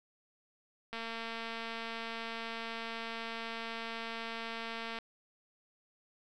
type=click train; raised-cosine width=0.3 ms; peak=-25 dBFS; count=926; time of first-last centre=0.93-4.987 s; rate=228 Hz; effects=none